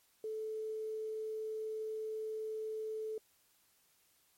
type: tone with quantisation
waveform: sine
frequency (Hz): 436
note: A4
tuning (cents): -16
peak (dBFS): -37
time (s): 0.24-3.18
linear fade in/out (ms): 2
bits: 11
effects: white hiss -71 dBFS RMS until 4.37 s + MP3 64 kbps